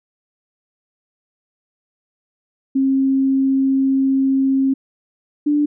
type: tone pair in turn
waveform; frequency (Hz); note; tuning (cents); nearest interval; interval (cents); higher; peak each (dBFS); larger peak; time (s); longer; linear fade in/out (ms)
sine; 268.5 / 294.2; C4 / D4; +45 / +3; major second; 158; second; -13; neither; 2.75-4.74 / 5.46-5.66; first; 10
effects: none